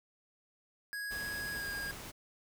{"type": "tone with pitch glide", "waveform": "square", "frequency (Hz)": [1659, 1629.6], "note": ["G#6", "G#6"], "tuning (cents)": [-2, -33], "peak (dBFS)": -38, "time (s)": [0.93, 1.91], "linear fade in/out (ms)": 0, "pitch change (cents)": -31, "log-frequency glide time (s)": [1.53, 1.65]}
{"type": "noise", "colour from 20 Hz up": "pink", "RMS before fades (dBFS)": -46, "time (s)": [1.1, 2.12], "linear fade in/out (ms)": 20}
{"effects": []}